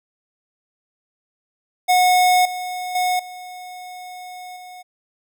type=tone with level steps; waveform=square; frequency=729 Hz; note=F#5; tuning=26 cents flat; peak=-13 / -26 / -18 / -34 / -37 dBFS; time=1.88-4.83 s; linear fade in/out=20 ms; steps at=2.45 / 2.95 / 3.19 / 4.56 s; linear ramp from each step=5 ms; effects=none